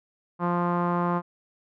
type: tone with low-pass filter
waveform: sawtooth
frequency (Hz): 174.61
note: F3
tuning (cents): 0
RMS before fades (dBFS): -25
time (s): 0.39-1.22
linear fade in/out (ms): 50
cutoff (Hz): 1100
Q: 4
effects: none